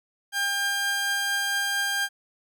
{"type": "tone pair together", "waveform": "sawtooth", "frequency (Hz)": [802.2, 1600], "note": ["G5", "G6"], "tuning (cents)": [40, 35], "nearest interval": "octave", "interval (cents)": 1195, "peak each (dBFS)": [-30, -21], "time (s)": [0.32, 2.09], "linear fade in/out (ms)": 50, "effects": []}